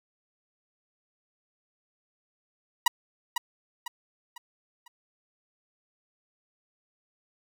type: tone with echo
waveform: sawtooth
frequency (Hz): 964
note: B5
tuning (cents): -42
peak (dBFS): -13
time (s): 2.86-2.88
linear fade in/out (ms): 5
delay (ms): 500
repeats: 4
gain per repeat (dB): -8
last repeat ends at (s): 4.88
effects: none